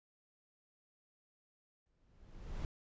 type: noise with exponential growth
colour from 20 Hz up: brown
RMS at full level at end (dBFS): -38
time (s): 1.86-2.65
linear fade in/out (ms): 1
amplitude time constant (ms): 170
effects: resampled to 16000 Hz